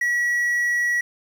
triangle tone, 1928 Hz, B6, 42 cents flat, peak -17 dBFS, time 0.01-1.01 s, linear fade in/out 5 ms, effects 8-bit

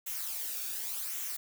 blue noise with flanger, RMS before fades -37 dBFS, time 0.06-1.37 s, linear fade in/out 10 ms, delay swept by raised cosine 0.21 to 1 ms, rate 0.88 Hz, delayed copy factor -0.55, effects none

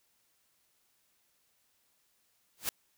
white noise with exponential growth, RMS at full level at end -28 dBFS, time 2.57-2.69 s, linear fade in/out 1 ms, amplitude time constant 24 ms, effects white hiss -73 dBFS RMS until 2.97 s

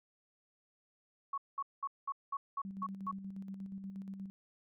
sine tone bursts, 1108.7 Hz, C#6, in tune, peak -34 dBFS, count 8, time 1.33-3.114 s, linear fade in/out 5 ms, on 48 ms, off 200 ms
sine tone with tremolo, 194.1 Hz, G3, 17 cents flat, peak -40 dBFS, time 2.65-4.3 s, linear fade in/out 0 ms, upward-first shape square, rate 8.4 Hz, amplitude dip 45%
effects none

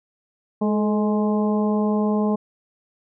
harmonic tone with a mistuned harmonic, 209.8 Hz, G#3, 18 cents sharp, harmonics 1 / 2 / 3 / 4 / 5, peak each -19 / -25 / -29 / -31 / -33 dBFS, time 0.61-2.36 s, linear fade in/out 10 ms, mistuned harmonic 2, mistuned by +41 cents, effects none

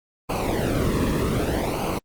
brown noise with flanger, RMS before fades -23 dBFS, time 0.29-1.99 s, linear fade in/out 10 ms, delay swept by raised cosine 0.55 to 1.37 ms, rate 0.64 Hz, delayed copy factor -0.85, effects Opus 32 kbps

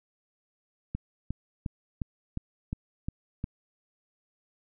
click train, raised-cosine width 5 ms, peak -19 dBFS, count 8, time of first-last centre 0.95-3.441 s, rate 2.81 Hz, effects none

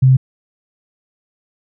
sine tone, 130.81 Hz, C3, in tune, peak -6 dBFS, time 0.02-0.17 s, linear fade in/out 10 ms, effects none

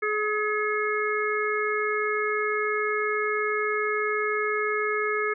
harmonic tone with a mistuned harmonic, 423 Hz, G#4, 32 cents sharp, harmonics 1 / 3 / 4 / 5, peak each -27 / -29 / -31 / -30 dBFS, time 0.02-5.34 s, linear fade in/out 10 ms, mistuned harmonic 5, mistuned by +37 cents, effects none

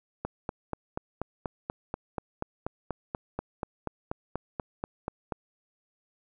click train, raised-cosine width 1 ms, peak -17 dBFS, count 22, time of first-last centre 0.25-5.322 s, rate 4.14 Hz, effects none

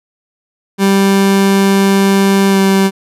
30% pulse tone with pitch glide, 196 to 193.86 Hz, G3 to G3, 0 to -19 cents, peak -5 dBFS, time 0.78-2.91 s, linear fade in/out 50 ms, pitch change -19 cents, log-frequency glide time 2.49-2.58 s, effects resampled to 32000 Hz

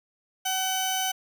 sawtooth tone pair together, 756 / 3024 Hz, F#5 / F#7, +37 / +37 cents, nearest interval 2 octaves, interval 2400 cents, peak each -24 / -24 dBFS, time 0.45-1.12 s, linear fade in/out 10 ms, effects none

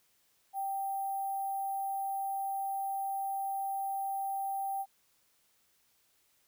sine tone with sample-and-hold, 784 Hz, G5, in tune, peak -32 dBFS, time 0.53-4.86 s, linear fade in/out 50 ms, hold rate 11025 Hz, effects white hiss -71 dBFS RMS until 6.47 s

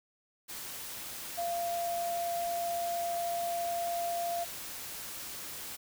sine tone in noise, 689 Hz, F5, 24 cents flat, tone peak -31 dBFS, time 1.37-4.45 s, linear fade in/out 20 ms, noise white, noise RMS -42 dBFS, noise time 0.48-5.77 s, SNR +8 dB, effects none

